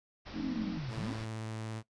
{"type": "low-pass noise", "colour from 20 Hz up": "pink", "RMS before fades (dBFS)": -47, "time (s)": [0.25, 1.26], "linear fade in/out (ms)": 20, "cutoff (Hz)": 5600, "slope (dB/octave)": 96}
{"type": "chord", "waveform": "sine", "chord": "F dominant seventh", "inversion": "none", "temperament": "equal with one note detuned", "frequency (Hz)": [174.61, 221.8, 261.6, 311.1], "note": ["F3", "A3", "C4", "Eb4"], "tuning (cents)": [0, 14, 0, 0], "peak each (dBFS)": [-44, -40, -42, -40], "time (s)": [0.32, 0.81], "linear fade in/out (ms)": 50}
{"type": "linear two-way sweep", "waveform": "sine", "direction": "down then up", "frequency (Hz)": [288.8, 104.9, 288.8], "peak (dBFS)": -36, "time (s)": [0.4, 1.13], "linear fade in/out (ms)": 0, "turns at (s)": 0.95}
{"type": "tone with vibrato", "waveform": "sawtooth", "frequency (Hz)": 110.6, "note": "A2", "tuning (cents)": 9, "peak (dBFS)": -34, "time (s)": [0.88, 1.83], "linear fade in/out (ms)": 50, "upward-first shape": "sine", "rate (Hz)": 17, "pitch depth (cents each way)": 14}
{"effects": ["noise-tail reverb RT60 0.1 s tail -18 dB re dry", "resampled to 22050 Hz"]}